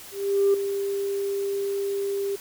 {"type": "tone with ADSR envelope", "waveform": "sine", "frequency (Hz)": 397.5, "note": "G4", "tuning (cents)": 24, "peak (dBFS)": -14, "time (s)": [0.11, 2.36], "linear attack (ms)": 430, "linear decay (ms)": 4, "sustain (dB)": -10, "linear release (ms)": 9, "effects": ["tanh soft clip ceiling -13 dBFS", "white hiss -43 dBFS RMS until 2.4 s"]}